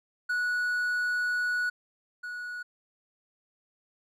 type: tone pair in turn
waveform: triangle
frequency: 1468 / 1462.6 Hz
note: F#6 / F#6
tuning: -14 / -20 cents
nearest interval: unison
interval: 6 cents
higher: first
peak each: -24 / -33 dBFS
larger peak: first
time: 0.29-1.7 / 2.23-2.63 s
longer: first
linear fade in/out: 10 ms
effects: none